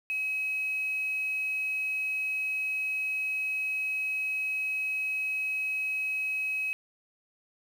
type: tone with quantisation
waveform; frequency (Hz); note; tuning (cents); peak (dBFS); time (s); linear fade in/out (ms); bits
sine; 2550; D#7; +42; -28; 0.1-6.73; 0; 8
effects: none